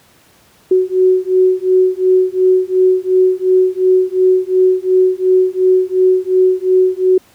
sine beating tone pair, 370 / 372.8 Hz, F#4 / F#4, 0 / +13 cents, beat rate 2.8 Hz, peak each -12 dBFS, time 0.71-7.18 s, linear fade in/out 5 ms, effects pink hiss -49 dBFS RMS until 7.34 s + high-pass 80 Hz 12 dB/octave

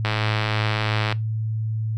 click train, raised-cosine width 0.3 ms, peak -7 dBFS, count 116, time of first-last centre 0.05-1.125 s, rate 107 Hz, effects noise-tail reverb RT60 0.2 s tail -19 dB re dry + added 110 Hz sine -22 dBFS peak until 1.97 s

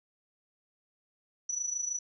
sine tone with amplitude modulation, 5920 Hz, F#8, in tune, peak -28 dBFS, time 1.49-1.99 s, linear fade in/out 5 ms, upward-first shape sine, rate 26.3 Hz, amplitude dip 70%, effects none

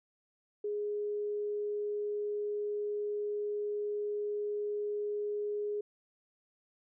sine tone, 415.3 Hz, G#4, in tune, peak -32 dBFS, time 0.64-5.81 s, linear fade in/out 5 ms, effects none

